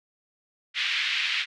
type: band-pass noise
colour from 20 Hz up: pink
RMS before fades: -27 dBFS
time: 0.74-1.46 s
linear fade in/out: 50 ms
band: 2000 to 3600 Hz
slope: 24 dB/octave
effects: none

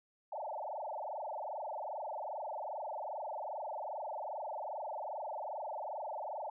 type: tone with frequency modulation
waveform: sine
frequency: 740 Hz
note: F#5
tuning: in tune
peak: -38 dBFS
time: 0.32-6.5 s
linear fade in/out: 5 ms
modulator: 22.5 Hz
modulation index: 7.3
effects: none

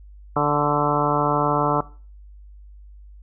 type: harmonic tone with a mistuned harmonic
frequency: 146.9 Hz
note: D3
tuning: 1 cent sharp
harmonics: 1 / 2 / 3 / 4 / 5 / 6 / 7 / 8 / 9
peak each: -26 / -26 / -26 / -26 / -26 / -26 / -26 / -26 / -26 dBFS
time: 0.36-1.81 s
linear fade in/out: 5 ms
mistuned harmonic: 8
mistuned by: -40 cents
effects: noise-tail reverb RT60 0.4 s tail -20 dB re dry + added 50 Hz sine -41 dBFS peak until 3.22 s

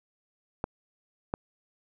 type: clicks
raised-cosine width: 1 ms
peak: -15 dBFS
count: 2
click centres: 0.641 / 1.339 s
effects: none

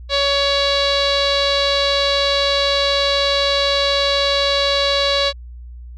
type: tone with low-pass filter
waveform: sawtooth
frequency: 561 Hz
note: C#5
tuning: 21 cents sharp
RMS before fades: -17 dBFS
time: 0.09-5.33 s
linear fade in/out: 50 ms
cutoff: 4100 Hz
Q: 7.1
effects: added 60 Hz sine -32 dBFS peak until 5.97 s

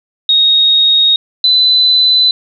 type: tone pair in turn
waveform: sine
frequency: 3745 / 4011 Hz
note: A#7 / B7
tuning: +7 / +26 cents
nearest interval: minor second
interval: 119 cents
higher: second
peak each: -6 dBFS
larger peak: neither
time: 0.29-1.16 / 1.44-2.31 s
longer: neither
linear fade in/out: 2 ms
effects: none

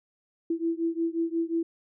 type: beating tone pair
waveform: sine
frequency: 329.6 / 335.2 Hz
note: E4 / E4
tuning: 0 / +29 cents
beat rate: 5.6 Hz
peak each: -28 / -29 dBFS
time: 0.5-1.63 s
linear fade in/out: 5 ms
effects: none

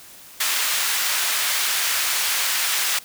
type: high-pass noise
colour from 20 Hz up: pink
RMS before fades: -22 dBFS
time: 0.4-2.99 s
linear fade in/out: 5 ms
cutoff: 1600 Hz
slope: 12 dB/octave
effects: white hiss -44 dBFS RMS until 3.04 s

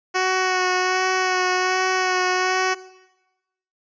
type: tone with vibrato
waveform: 10% pulse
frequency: 370 Hz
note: F#4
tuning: in tune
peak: -10 dBFS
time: 0.14-2.75 s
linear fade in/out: 20 ms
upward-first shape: sine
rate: 1.3 Hz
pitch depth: 17 cents each way
effects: noise-tail reverb RT60 1.0 s tail -18 dB re dry + resampled to 16000 Hz

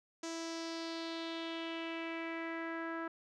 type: tone with low-pass filter sweep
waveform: sawtooth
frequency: 329.6 Hz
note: E4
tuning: in tune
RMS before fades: -41 dBFS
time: 0.23-3.08 s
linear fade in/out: 5 ms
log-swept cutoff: 6500 to 1500 Hz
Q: 3.2
effects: none

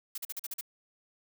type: noise bursts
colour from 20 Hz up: blue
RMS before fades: -37 dBFS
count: 7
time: 0.15-0.611 s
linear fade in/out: 5 ms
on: 29 ms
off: 43 ms
effects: none

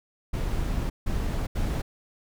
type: noise bursts at uneven times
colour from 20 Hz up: brown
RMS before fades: -27 dBFS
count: 3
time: 0.33-0.9 / 1.06-1.47 / 1.55-1.82 s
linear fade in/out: 10 ms
effects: none

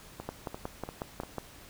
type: two click trains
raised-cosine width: 1 ms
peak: -24 / -20 dBFS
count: 4 / 7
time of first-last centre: 0.2-1.234 / 0.29-1.383 s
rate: 2.9 / 5.49 Hz
effects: pink hiss -52 dBFS RMS until 1.69 s

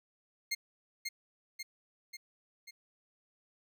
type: tone with echo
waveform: 20% pulse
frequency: 2127 Hz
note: C7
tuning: 28 cents sharp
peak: -26 dBFS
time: 0.51-0.55 s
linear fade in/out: 10 ms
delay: 540 ms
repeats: 4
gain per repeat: -4 dB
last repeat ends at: 2.71 s
effects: none

